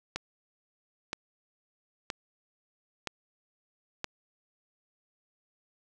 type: click train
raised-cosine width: 0.2 ms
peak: -15 dBFS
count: 5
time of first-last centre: 0.16-4.043 s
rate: 1.03 Hz
effects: none